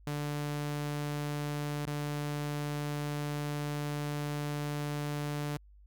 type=tone with dropouts; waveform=sawtooth; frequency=146.83 Hz; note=D3; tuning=in tune; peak=-29 dBFS; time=0.07-5.57 s; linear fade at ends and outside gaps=2 ms; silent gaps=1.854-1.871 s; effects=added 50 Hz sine -54 dBFS peak until 5.86 s